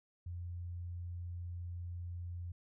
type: tone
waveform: sine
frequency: 87.4 Hz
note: F2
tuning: 2 cents sharp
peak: -40 dBFS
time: 0.26-2.52 s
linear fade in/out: 5 ms
effects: none